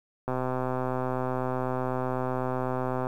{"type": "click train", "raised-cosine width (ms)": 1, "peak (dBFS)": -16, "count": 358, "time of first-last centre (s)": [0.28, 3.069], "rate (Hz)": 128, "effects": ["9-bit"]}